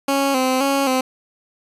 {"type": "tone with vibrato", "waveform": "15% pulse", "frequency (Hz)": 267.2, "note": "C4", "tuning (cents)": 36, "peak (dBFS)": -10, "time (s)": [0.08, 1.01], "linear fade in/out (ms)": 5, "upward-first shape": "square", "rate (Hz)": 1.9, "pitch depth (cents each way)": 56, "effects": ["resampled to 32000 Hz"]}